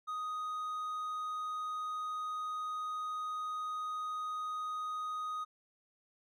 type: tone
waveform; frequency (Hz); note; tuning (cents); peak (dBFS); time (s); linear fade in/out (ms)
triangle; 1247; D#6; +3; -34; 0.07-5.45; 20
effects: none